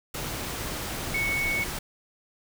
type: tone in noise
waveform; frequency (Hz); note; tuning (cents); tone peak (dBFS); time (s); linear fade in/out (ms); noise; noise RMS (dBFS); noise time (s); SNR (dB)
sine; 2217; C#7; 0; -25; 1.14-1.64; 5; pink; -33; 0.14-1.79; +5
effects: none